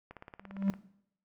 click train, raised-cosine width 0.5 ms, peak -31 dBFS, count 12, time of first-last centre 0.11-0.739 s, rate 17.5 Hz
triangle tone with exponential growth, 196 Hz, G3, in tune, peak -21 dBFS, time 0.4-0.7 s, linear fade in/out 0 ms, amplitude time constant 65 ms
effects noise-tail reverb RT60 0.7 s tail -18 dB re dry

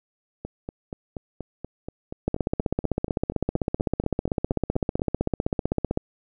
two click trains, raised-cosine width 2 ms, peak -19 / -9 dBFS, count 20 / 59, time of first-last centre 0.45-4.995 / 2.28-5.974 s, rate 4.18 / 15.7 Hz, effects none

